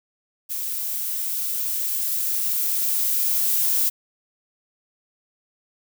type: noise with level ramp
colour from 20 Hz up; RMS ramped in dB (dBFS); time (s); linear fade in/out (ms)
violet; -28 to -20; 0.49-3.9; 20
effects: none